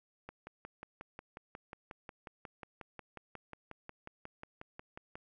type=click train; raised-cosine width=0.5 ms; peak=-30 dBFS; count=28; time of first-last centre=0.29-5.155 s; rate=5.55 Hz; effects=none